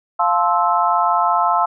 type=chord; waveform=sine; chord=F major seventh; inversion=none; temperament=just; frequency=698.5 / 873.1 / 1047.7 / 1309.6 Hz; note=F5 / A5 / C6 / E6; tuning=0 / -14 / +2 / -12 cents; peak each=-19 dBFS; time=0.19-1.66 s; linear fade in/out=10 ms; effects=none